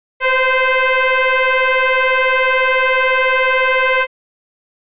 sine tone with frequency modulation, 525 Hz, C5, 6 cents sharp, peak -11 dBFS, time 0.2-4.07 s, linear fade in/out 50 ms, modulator 518 Hz, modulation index 4.1, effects resampled to 8000 Hz

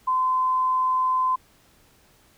sine tone, 1027 Hz, C6, 33 cents flat, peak -19 dBFS, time 0.07-1.36 s, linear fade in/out 10 ms, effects pink hiss -58 dBFS RMS until 2.37 s

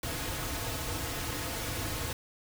pink noise with comb filter, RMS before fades -35 dBFS, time 0.03-2.13 s, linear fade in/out 2 ms, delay 5.1 ms, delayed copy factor -0.7, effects none

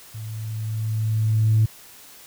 sine tone with level ramp, 109.6 Hz, A2, 6 cents flat, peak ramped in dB -31 to -12 dBFS, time 0.14-1.66 s, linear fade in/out 10 ms, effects tanh soft clip ceiling -10 dBFS + white hiss -46 dBFS RMS until 2.26 s

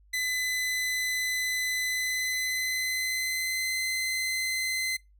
sawtooth tone with pitch glide, 2013 to 2054 Hz, B6 to C7, +33 to -33 cents, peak -24 dBFS, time 0.13-4.97 s, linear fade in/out 10 ms, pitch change +34 cents, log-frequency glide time 1.85-3.77 s, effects noise-tail reverb RT60 0.2 s tail -23 dB re dry + added 50 Hz sine -56 dBFS peak until 5.19 s

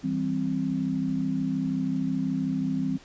sine chord, C major, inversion first, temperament equal with one note detuned, 162.83 / 196 / 261.6 Hz, E3 / G3 / C4, -21 / 0 / 0 cents, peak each -31 / -30 / -27 dBFS, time 0.03-2.98 s, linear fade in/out 20 ms, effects pink hiss -52 dBFS RMS until 3.04 s + resampled to 16000 Hz

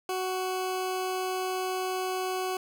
20% pulse tone, 371.9 Hz, F#4, 9 cents sharp, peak -24 dBFS, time 0.09-2.57 s, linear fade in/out 2 ms, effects none

